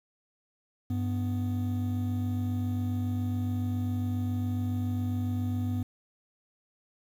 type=tone pair together; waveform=triangle; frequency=98.42 / 248 Hz; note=G2 / B3; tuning=+7 / +7 cents; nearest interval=octave + major third; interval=1600 cents; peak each=-27 / -30 dBFS; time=0.9-5.83 s; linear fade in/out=5 ms; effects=9-bit